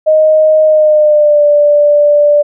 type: tone with pitch glide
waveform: sine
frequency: 622.3 to 587.4 Hz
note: D#5 to D5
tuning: 0 to 0 cents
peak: -4 dBFS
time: 0.06-2.43 s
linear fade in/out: 20 ms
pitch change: -100 cents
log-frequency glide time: 0.64-1.44 s
effects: none